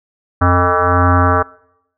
sine tone with frequency modulation, 622.3 Hz, D#5, in tune, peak -9 dBFS, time 0.41-1.43 s, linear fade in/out 10 ms, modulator 178 Hz, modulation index 4.6, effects noise-tail reverb RT60 0.8 s tail -23 dB re dry

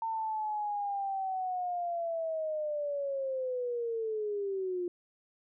sine linear sweep, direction down, 906 to 349.2 Hz, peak -31 dBFS, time 0.02-4.88 s, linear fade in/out 2 ms, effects none

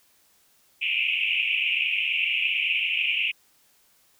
white band-pass noise, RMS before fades -25 dBFS, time 0.81-3.32 s, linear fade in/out 20 ms, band 2300 to 2900 Hz, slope 96 dB/octave, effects white hiss -62 dBFS RMS until 4.19 s

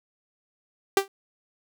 sawtooth tone with exponential decay, 392 Hz, G4, in tune, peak -10 dBFS, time 0.97-1.08 s, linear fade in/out 2 ms, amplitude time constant 22 ms, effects none

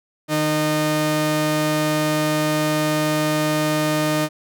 sawtooth tone pair together, 153.15 / 306.3 Hz, D#3 / D#4, -27 / -27 cents, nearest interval octave, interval 1200 cents, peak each -19 / -14 dBFS, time 0.28-4.29 s, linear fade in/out 50 ms, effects none

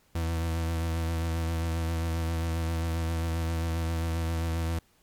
40% pulse tone with vibrato, 82.41 Hz, E2, in tune, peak -26 dBFS, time 0.15-4.79 s, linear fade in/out 5 ms, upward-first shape triangle, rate 7.5 Hz, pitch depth 34 cents each way, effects pink hiss -65 dBFS RMS until 5.02 s + MP3 96 kbps

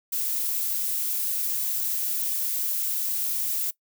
violet noise, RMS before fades -27 dBFS, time 0.12-3.71 s, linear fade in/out 10 ms, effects noise-tail reverb RT60 0.1 s tail -20 dB re dry

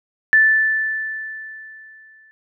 sine tone with exponential decay, 1757 Hz, A6, 3 cents flat, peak -8 dBFS, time 0.33-2.31 s, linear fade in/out 0 ms, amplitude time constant 430 ms, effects none

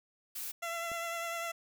blue noise, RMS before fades -40 dBFS, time 0.35-0.52 s, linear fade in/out 10 ms
15% pulse tone with vibrato, 675 Hz, E5, 41 cents sharp, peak -29 dBFS, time 0.62-1.52 s, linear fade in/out 10 ms, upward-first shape triangle, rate 10 Hz, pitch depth 27 cents each way
click, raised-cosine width 2 ms, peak -35 dBFS, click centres 0.917 s
effects none

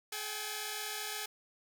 5% pulse tone cluster, 424.8 / 773 / 816 / 1727 Hz, G#4 / G5 / G#5 / A6, +39 / -24 / -31 / -33 cents, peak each -30 / -32 / -34 / -32 dBFS, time 0.12-1.26 s, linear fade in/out 5 ms, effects none

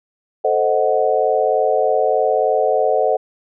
sine chord, A diminished seventh, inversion none, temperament equal, 440 / 523.3 / 622.3 / 740 Hz, A4 / C5 / Eb5 / Gb5, 0 / 0 / 0 / 0 cents, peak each -19 dBFS, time 0.44-3.17 s, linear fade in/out 10 ms, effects none

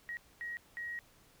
sine tone bursts at uneven times, 1896 Hz, A#6, 29 cents sharp, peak -38 dBFS, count 3, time 0.09-0.17 / 0.41-0.57 / 0.77-0.99 s, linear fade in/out 0 ms, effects pink hiss -64 dBFS RMS until 1.4 s

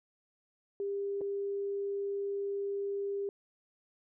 sine tone with dropouts, 399.6 Hz, G4, 33 cents sharp, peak -32 dBFS, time 0.8-3.29 s, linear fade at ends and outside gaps 1 ms, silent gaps 1.209-1.214 s, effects none

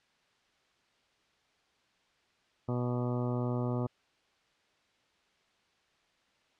harmonic tone with a mistuned harmonic, 122.8 Hz, B2, 9 cents flat, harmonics 1 / 2 / 3 / 4 / 5 / 6 / 7 / 8 / 9 / 10, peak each -32 / -35 / -39 / -41 / -42 / -48 / -47 / -50 / -49 / -49 dBFS, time 2.68-3.87 s, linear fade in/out 10 ms, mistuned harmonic 9, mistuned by +21 cents, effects white hiss -70 dBFS RMS until 6.59 s + low-pass 4000 Hz 12 dB/octave

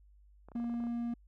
clicks, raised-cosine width 1 ms, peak -38 dBFS, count 10, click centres 0.486 / 0.518 / 0.56 / 0.6 / 0.643 / 0.697 / 0.741 / 0.803 / 0.839 / 0.869 s
triangle tone, 236.2 Hz, A#3, 23 cents sharp, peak -31 dBFS, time 0.55-1.14 s, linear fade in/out 5 ms
effects added 50 Hz sine -58 dBFS peak until 1.27 s

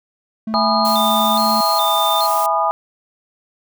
triangle tone, 220 Hz, A3, in tune, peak -19 dBFS, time 0.47-1.61 s, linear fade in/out 5 ms
sine chord, E major seventh, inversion none, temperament equal with one note detuned, 659.3 / 830.6 / 987.8 / 1223.8 Hz, E5 / G#5 / B5 / D#6, 0 / 0 / 0 / -29 cents, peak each -21 / -19 / -21 / -19 dBFS, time 0.54-2.71 s, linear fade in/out 0 ms
sine tone with vibrato, 3903 Hz, B7, 21 cents flat, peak -21 dBFS, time 0.54-2.27 s, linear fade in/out 10 ms, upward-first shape square, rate 1.2 Hz, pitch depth 140 cents each way
blue noise, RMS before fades -27 dBFS, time 0.85-2.46 s, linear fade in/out 0 ms
effects none

